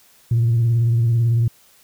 sine tone with vibrato, 116.54 Hz, A#2, in tune, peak -12 dBFS, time 0.31-1.48 s, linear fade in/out 5 ms, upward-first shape triangle, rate 18 Hz, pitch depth 58 cents each way, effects tanh soft clip ceiling -11 dBFS + white hiss -53 dBFS RMS until 1.83 s

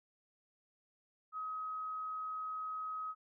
sine tone, 1268 Hz, D#6, 32 cents sharp, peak -38 dBFS, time 1.32-3.15 s, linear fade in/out 50 ms, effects none

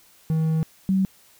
triangle / sine tone pair in turn, 159.4 / 190.93 Hz, D#3 / G3, +42 / -45 cents, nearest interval minor third, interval 313 cents, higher second, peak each -17 / -17 dBFS, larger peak neither, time 0.3-0.63 / 0.89-1.05 s, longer first, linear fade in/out 0 ms, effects white hiss -55 dBFS RMS until 1.39 s

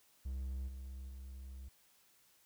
triangle tone with level steps, 65.41 Hz, C2, in tune, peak -36 / -42 / -44 dBFS, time 0.25-1.69 s, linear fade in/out 10 ms, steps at 0.67 / 1.08 s, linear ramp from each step 20 ms, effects white hiss -69 dBFS RMS until 2.45 s

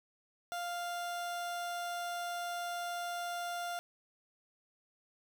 30% pulse tone, 698.5 Hz, F5, in tune, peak -34 dBFS, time 0.52-3.79 s, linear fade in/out 0 ms, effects none

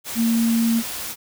sine tone in noise, 229.6 Hz, A#3, 26 cents flat, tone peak -16 dBFS, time 0.15-0.83 s, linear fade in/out 50 ms, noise white, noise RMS -30 dBFS, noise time 0.04-1.16 s, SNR +11 dB, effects none

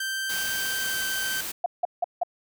sawtooth tone with pitch glide, 1563 to 1552.2 Hz, G6 to G6, -6 to -18 cents, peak -24 dBFS, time 0-1.41 s, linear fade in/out 5 ms, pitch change -12 cents, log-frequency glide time 0.64-1.09 s
white noise, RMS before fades -33 dBFS, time 0.29-1.52 s, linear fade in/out 10 ms
sine tone bursts, 704 Hz, F5, 14 cents sharp, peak -20 dBFS, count 4, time 1.64-2.234 s, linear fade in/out 5 ms, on 21 ms, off 170 ms
effects none

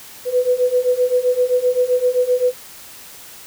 sine beating tone pair, 493.9 / 501.6 Hz, B4 / B4, 0 / +27 cents, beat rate 7.7 Hz, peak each -18 / -16 dBFS, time 0.25-2.54 s, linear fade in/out 50 ms, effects white hiss -39 dBFS RMS until 3.46 s

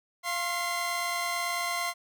sawtooth tone cluster, 695 / 1067 / 2056 Hz, F5 / C6 / C7, -9 / +34 / -31 cents, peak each -30 / -29 / -30 dBFS, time 0.23-1.94 s, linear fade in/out 50 ms, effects none

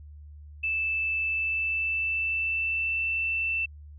sine tone with pitch glide, 2637 to 2668 Hz, E7 to E7, 0 to +20 cents, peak -25 dBFS, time 0.63-3.66 s, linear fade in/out 10 ms, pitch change +20 cents, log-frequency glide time 1.27-3.07 s, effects added 74 Hz sine -43 dBFS peak until 3.98 s

